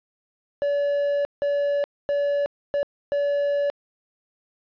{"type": "tone bursts at uneven times", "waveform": "triangle", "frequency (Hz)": 572, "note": "D5", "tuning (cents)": -46, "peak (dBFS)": -18, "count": 5, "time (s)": [[0.62, 1.25], [1.42, 1.84], [2.09, 2.46], [2.74, 2.83], [3.12, 3.7]], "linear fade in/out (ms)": 0, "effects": ["resampled to 11025 Hz", "10-bit"]}